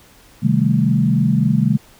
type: chord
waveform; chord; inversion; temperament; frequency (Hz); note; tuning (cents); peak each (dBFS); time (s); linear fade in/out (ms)
sine; A half-diminished seventh; first; equal; 130.81 / 155.56 / 196 / 220; C3 / Eb3 / G3 / A3; 0 / 0 / 0 / 0; -18; 0.42-1.78; 20
effects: pink hiss -48 dBFS RMS until 1.99 s